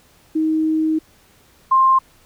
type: tone pair in turn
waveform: sine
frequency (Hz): 315.1 / 1055.6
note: D#4 / C6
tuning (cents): +22 / +15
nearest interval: octave + major sixth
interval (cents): 2093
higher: second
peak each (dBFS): -15 / -10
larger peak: second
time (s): 0.35-0.99 / 1.71-1.99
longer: first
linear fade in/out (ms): 10
effects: pink hiss -53 dBFS RMS until 2.25 s

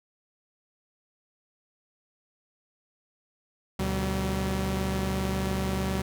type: tone cluster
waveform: sawtooth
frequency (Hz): 72.8 / 122.7 / 191.1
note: D2 / B2 / G3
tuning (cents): -15 / -11 / -44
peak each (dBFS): -27 / -31 / -25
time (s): 3.79-6.02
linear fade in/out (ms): 5
effects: none

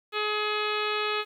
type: harmonic tone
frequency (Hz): 422.5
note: G#4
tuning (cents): +30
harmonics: 1 / 2 / 3 / 4 / 5 / 6 / 7 / 8 / 9 / 10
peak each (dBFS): -31 / -38 / -31 / -37 / -39 / -33 / -40 / -37 / -41 / -41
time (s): 0.12-1.25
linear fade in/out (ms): 50
effects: 10-bit

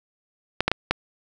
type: clicks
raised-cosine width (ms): 0.3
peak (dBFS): -3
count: 4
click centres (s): 0.606 / 0.68 / 0.716 / 0.91
effects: none

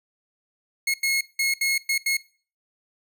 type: tone bursts at uneven times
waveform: sawtooth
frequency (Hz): 2168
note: C#7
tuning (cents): -39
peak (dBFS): -17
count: 6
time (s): 0.87-0.94 / 1.03-1.21 / 1.39-1.54 / 1.61-1.78 / 1.89-1.98 / 2.06-2.17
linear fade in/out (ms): 5
effects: noise-tail reverb RT60 0.4 s tail -20 dB re dry

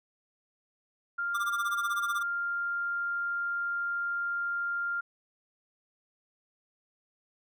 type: tone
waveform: sine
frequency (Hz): 1396.9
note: F6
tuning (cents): 0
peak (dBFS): -29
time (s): 1.18-5.01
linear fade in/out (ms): 10
type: tone with tremolo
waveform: square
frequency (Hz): 1186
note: D6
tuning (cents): +17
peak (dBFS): -30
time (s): 1.34-2.23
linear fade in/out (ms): 10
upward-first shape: sine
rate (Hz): 16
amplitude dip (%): 100
effects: none

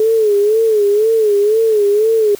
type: tone with vibrato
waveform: sine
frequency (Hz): 427.3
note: G#4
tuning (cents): +49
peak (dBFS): -9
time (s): 0-2.35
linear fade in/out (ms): 2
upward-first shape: sine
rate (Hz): 2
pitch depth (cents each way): 97
effects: white hiss -37 dBFS RMS until 2.39 s

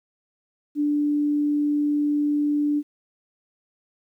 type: tone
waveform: sine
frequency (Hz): 293.7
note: D4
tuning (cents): 0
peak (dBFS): -19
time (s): 0.75-2.83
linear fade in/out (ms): 50
effects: 10-bit

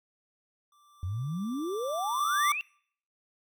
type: tone with exponential growth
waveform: square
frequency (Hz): 1174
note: D6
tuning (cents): -1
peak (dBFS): -23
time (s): 0.72-2.52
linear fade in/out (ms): 2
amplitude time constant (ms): 390
type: exponential sweep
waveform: sine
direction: up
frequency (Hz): 84.7 to 2755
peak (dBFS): -30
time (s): 1.03-2.61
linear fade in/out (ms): 0
effects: noise-tail reverb RT60 0.6 s tail -26 dB re dry

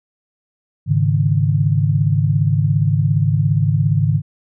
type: chord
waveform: sine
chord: Ab suspended fourth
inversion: none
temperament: just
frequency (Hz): 103.83 / 138.43 / 155.74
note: Ab2 / Db3 / Eb3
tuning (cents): 0 / -2 / +2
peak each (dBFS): -17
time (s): 0.86-4.22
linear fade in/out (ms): 50
effects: none

